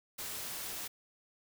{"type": "noise", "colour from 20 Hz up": "white", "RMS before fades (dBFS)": -41, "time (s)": [0.18, 0.88], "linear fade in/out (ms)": 10, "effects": []}